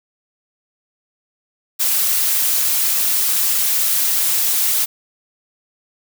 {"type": "noise with flanger", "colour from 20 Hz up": "blue", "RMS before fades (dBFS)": -17, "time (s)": [1.79, 4.86], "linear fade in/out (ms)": 20, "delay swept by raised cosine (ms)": [1.5, 6.2], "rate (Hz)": 3.4, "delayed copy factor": 0.5, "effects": []}